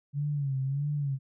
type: tone with vibrato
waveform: sine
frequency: 140 Hz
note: C#3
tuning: 18 cents sharp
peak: -27 dBFS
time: 0.13-1.19 s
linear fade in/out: 50 ms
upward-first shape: sine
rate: 1.6 Hz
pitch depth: 92 cents each way
effects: none